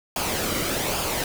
pink noise with flanger, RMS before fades -26 dBFS, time 0.16-1.24 s, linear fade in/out 2 ms, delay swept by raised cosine 0.51 to 1.18 ms, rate 1.2 Hz, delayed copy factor -0.5, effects none

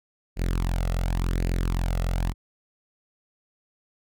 sawtooth tone with flanger, 43.65 Hz, F1, in tune, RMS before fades -25 dBFS, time 0.36-2.34 s, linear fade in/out 50 ms, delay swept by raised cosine 0.43 to 1.53 ms, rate 0.9 Hz, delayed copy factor +0.65, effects none

